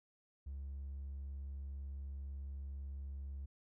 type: tone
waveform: triangle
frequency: 69 Hz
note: C#2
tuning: 7 cents flat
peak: -39 dBFS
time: 0.46-3.46 s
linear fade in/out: 10 ms
effects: tanh soft clip ceiling -38 dBFS